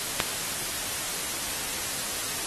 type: click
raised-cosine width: 0.2 ms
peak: -4 dBFS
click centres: 0.202 s
effects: white hiss -31 dBFS RMS until 2.46 s + AAC 32 kbps